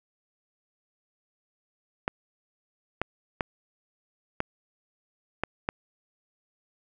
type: clicks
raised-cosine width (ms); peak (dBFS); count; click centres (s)
0.5; -11; 6; 2.079 / 3.016 / 3.408 / 4.404 / 5.436 / 5.689
effects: none